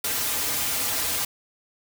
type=noise with comb filter; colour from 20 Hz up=white; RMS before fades=-26 dBFS; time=0.04-1.25 s; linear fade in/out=5 ms; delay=5.4 ms; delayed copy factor=-0.9; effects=none